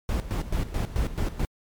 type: noise with tremolo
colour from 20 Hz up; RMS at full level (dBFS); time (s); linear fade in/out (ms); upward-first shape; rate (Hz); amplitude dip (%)
brown; -25; 0.09-1.45; 0; square; 4.6; 75
effects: MP3 96 kbps